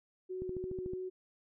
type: tone with vibrato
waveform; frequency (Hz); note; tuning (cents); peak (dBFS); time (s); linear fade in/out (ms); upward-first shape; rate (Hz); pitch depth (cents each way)
sine; 369.2; F#4; -4; -37; 0.29-1.1; 20; sine; 3; 9
type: click train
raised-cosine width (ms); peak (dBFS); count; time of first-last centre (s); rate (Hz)
3; -30; 8; 0.42-0.935; 13.6
effects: none